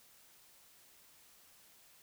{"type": "silence", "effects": ["white hiss -63 dBFS RMS until 2.02 s"]}